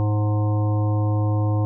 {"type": "harmonic tone with a mistuned harmonic", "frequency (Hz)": 105.3, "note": "G#2", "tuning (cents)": 24, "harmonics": [1, 3, 5, 7, 9, 10], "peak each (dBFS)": [-18, -28, -32, -35, -37, -38], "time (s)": [0, 1.65], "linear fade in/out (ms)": 0, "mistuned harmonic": 9, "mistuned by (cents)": -67, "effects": []}